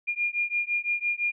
sine beating tone pair, 2412 / 2417.9 Hz, D7 / D7, +46 / +50 cents, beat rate 5.9 Hz, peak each -28 dBFS, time 0.07-1.32 s, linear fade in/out 20 ms, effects none

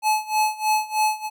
square tone with tremolo, 859 Hz, A5, 42 cents flat, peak -17 dBFS, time 0.02-1.3 s, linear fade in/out 50 ms, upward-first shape sine, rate 3.2 Hz, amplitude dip 90%, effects none

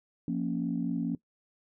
sine chord, Bb minor, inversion second, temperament equal, 174.61 / 233.1 / 277.2 Hz, F3 / Bb3 / Db4, 0 / 0 / 0 cents, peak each -32 dBFS, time 0.28-1.15 s, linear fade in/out 2 ms, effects noise-tail reverb RT60 0.1 s tail -19 dB re dry + tanh soft clip ceiling -19 dBFS

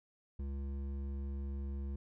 sine tone with hard clipping, 69 Hz, C#2, 7 cents flat, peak -39 dBFS, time 0.39-1.96 s, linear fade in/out 5 ms, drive 10 dB, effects none

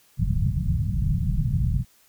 white low-pass noise, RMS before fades -23 dBFS, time 0.17-1.85 s, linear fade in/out 50 ms, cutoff 170 Hz, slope 48 dB/octave, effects white hiss -59 dBFS RMS until 2.08 s

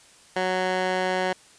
15% pulse tone with band-pass filter, 185 Hz, F#3, in tune, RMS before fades -25 dBFS, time 0.36-1.33 s, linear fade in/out 5 ms, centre 1300 Hz, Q 0.61, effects white hiss -53 dBFS RMS until 1.58 s + resampled to 22050 Hz

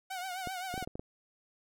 sawtooth tone with vibrato, 740 Hz, F#5, in tune, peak -33 dBFS, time 0.1-0.85 s, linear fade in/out 10 ms, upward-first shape triangle, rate 7.7 Hz, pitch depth 89 cents each way
clicks, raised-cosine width 2 ms, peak -26 dBFS, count 7, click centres 0.473 / 0.741 / 0.778 / 0.826 / 0.875 / 0.955 / 0.995 s
effects none

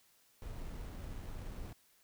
brown noise with sample-and-hold, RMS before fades -44 dBFS, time 0.42-1.73 s, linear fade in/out 2 ms, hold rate 4900 Hz, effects white hiss -69 dBFS RMS until 2.03 s

